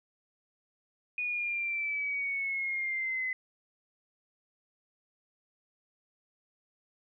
sine exponential sweep, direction down, 2471 to 2025 Hz, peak -30 dBFS, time 1.18-3.33 s, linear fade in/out 2 ms, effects none

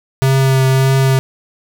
square tone with vibrato, 133.2 Hz, C3, 31 cents sharp, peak -10 dBFS, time 0.22-1.19 s, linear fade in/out 0 ms, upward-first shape triangle, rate 1.7 Hz, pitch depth 17 cents each way, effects none

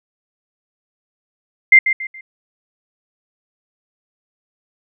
sine tone with echo, 2093 Hz, C7, in tune, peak -3 dBFS, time 1.72-1.79 s, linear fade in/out 5 ms, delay 140 ms, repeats 3, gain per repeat -10 dB, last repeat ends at 2.21 s, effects none

